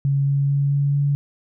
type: tone with pitch steps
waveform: sine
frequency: 139.2 / 140.01 / 140.82 / 141.63 / 142.45 Hz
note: C#3 / C#3 / C#3 / C#3 / C#3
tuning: +8 / +18 / +28 / +38 / +48 cents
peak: -16 dBFS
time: 0.05-1.15 s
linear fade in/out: 0 ms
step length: 220 ms
effects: none